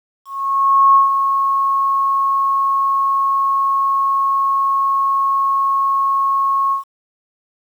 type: tone with ADSR envelope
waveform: sine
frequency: 1094 Hz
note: C#6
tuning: 23 cents flat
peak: -6 dBFS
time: 0.25-6.84 s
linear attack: 700 ms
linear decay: 140 ms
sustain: -7 dB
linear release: 120 ms
effects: 8-bit